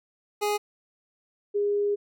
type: tone pair in turn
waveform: 25% pulse / sine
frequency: 415.3 / 409.1 Hz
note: G#4 / G#4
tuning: 0 / -26 cents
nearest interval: unison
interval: 26 cents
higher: first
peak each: -20 / -22 dBFS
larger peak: first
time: 0.41-0.58 / 1.54-1.96 s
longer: second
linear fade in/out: 20 ms
effects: none